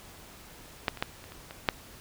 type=clicks; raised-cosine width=0.3 ms; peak=-9 / -25 / -11 / -30 / -29 / -25 / -6 dBFS; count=7; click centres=0.882 / 0.973 / 1.025 / 1.241 / 1.321 / 1.509 / 1.688 s; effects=pink hiss -50 dBFS RMS until 2 s